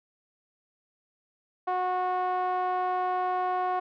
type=tone with low-pass filter; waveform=5% pulse; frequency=365.7 Hz; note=F#4; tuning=20 cents flat; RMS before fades=-28 dBFS; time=1.67-3.8 s; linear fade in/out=10 ms; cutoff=880 Hz; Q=7.4; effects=none